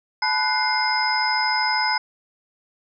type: tone cluster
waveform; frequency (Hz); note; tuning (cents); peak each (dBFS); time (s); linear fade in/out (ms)
sine; 860 / 993 / 1487 / 2098 / 5070; A5 / B5 / F#6 / C7 / D#8; -40 / +9 / +8 / +4 / +32; -24 / -27 / -26 / -26 / -24; 0.22-1.98; 5
effects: none